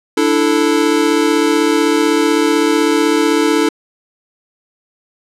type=chord; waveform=square; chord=D suspended second; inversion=none; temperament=equal; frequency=293.7 / 329.6 / 440 Hz; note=D4 / E4 / A4; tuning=0 / 0 / 0 cents; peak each=-16 dBFS; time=0.17-3.69 s; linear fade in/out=5 ms; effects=low-pass 10000 Hz 12 dB/octave